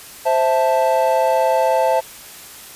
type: chord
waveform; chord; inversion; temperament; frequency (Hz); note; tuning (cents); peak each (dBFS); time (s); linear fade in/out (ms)
triangle; A minor; first; equal; 523.3 / 659.3 / 880; C5 / E5 / A5; 0 / 0 / 0; -16; 0.25-2.01; 20
effects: white hiss -38 dBFS RMS until 2.75 s + resampled to 32000 Hz